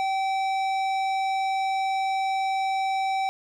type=tone with tanh clipping; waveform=sine; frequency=771 Hz; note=G5; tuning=29 cents flat; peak=-25 dBFS; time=0-3.29 s; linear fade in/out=0 ms; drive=14 dB; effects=none